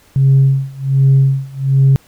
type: tone with tremolo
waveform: sine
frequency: 135.6 Hz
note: C#3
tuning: 38 cents flat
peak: -4 dBFS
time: 0.16-1.96 s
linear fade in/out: 0 ms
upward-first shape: sine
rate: 1.3 Hz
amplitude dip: 95%
effects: tanh soft clip ceiling -3 dBFS + pink hiss -49 dBFS RMS until 2.07 s